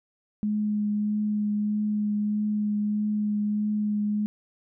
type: tone with vibrato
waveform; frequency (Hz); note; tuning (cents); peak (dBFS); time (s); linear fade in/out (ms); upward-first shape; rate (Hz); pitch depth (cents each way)
sine; 209.6; G#3; +16; -23; 0.43-4.26; 0; triangle; 1.6; 14
effects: none